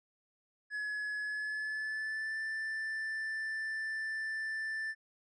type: tone with pitch glide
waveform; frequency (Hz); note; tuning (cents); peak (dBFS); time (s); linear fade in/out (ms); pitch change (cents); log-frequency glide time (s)
triangle; 1696 to 1768; G#6 to A6; +36 to +8; -33; 0.7-4.95; 50; +72; 1.21-2.39
effects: resampled to 22050 Hz